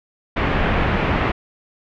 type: low-pass noise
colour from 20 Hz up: pink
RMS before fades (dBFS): -19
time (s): 0.36-1.32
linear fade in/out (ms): 10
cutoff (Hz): 2600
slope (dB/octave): 24
effects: none